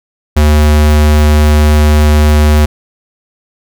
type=tone; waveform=square; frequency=75.3 Hz; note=D2; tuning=44 cents sharp; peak=-5 dBFS; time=0.36-2.66 s; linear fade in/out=10 ms; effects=none